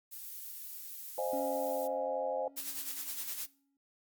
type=noise; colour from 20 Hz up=violet; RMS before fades=-45 dBFS; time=0.11-1.88 s; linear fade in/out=20 ms
type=chord; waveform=sine; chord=F minor seventh; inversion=second; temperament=equal with one note detuned; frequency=523.3 / 615.5 / 698.5 / 830.6 Hz; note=C5 / Eb5 / F5 / Ab5; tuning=0 / -19 / 0 / 0 cents; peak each=-35 / -38 / -41 / -39 dBFS; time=1.18-2.48 s; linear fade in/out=2 ms
type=tone with exponential decay; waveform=triangle; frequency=277.2 Hz; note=C#4; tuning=in tune; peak=-35 dBFS; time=1.33-3.77 s; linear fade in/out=2 ms; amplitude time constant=530 ms
type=noise with tremolo; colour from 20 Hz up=blue; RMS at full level=-37 dBFS; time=2.56-3.47 s; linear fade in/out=20 ms; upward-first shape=sine; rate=9.7 Hz; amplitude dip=55%
effects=noise-tail reverb RT60 0.4 s tail -20 dB re dry + Opus 48 kbps